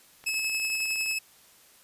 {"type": "click train", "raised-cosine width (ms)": 0.3, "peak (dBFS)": -31, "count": 18, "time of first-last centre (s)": [0.24, 1.112], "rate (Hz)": 19.5}
{"type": "tone with tremolo", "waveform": "sawtooth", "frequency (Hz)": 2591, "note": "E7", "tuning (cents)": -30, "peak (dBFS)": -22, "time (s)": [0.26, 1.19], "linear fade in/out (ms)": 10, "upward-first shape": "triangle", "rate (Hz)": 11, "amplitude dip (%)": 35}
{"effects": ["white hiss -57 dBFS RMS until 1.83 s", "resampled to 32000 Hz"]}